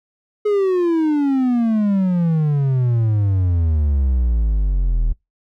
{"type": "exponential sweep", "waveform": "triangle", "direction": "down", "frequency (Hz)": [424.9, 38.28], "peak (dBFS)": -12, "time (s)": [0.45, 5.13], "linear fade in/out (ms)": 10, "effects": ["noise-tail reverb RT60 0.2 s tail -26 dB re dry"]}